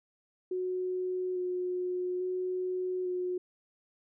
sine tone with vibrato, 364.7 Hz, F#4, 25 cents flat, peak -30 dBFS, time 0.51-3.38 s, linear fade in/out 5 ms, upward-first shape square, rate 0.59 Hz, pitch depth 12 cents each way, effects none

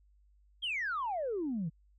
sine exponential sweep, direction down, 3322 to 150 Hz, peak -31 dBFS, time 0.62-1.7 s, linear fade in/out 20 ms, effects tanh soft clip ceiling -28 dBFS + added 50 Hz sine -62 dBFS peak until 1.98 s

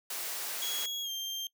white noise, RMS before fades -37 dBFS, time 0.1-0.86 s, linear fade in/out 5 ms
35% pulse tone with pitch glide, 3322 to 3174 Hz, G#7 to G7, 0 to +21 cents, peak -32 dBFS, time 0.62-1.47 s, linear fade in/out 2 ms, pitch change -79 cents, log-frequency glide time 1.02-1.1 s
effects noise-tail reverb RT60 0.1 s tail -22 dB re dry + high-pass 400 Hz 12 dB/octave

